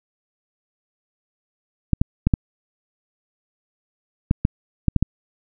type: clicks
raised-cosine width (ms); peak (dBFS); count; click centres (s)
5; -3; 9; 1.933 / 2.015 / 2.27 / 2.338 / 4.311 / 4.451 / 4.883 / 4.963 / 5.026
effects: none